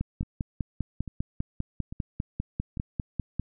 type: two click trains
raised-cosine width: 5 ms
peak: -24 / -16 dBFS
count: 4 / 18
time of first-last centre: 0.23-2.772 / 0.01-3.396 s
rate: 1.18 / 5.02 Hz
effects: none